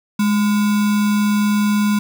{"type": "tone with sample-and-hold", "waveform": "sine", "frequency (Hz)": 208.1, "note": "G#3", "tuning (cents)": 4, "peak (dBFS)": -13, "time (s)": [0.19, 1.99], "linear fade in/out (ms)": 5, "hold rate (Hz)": 1225, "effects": []}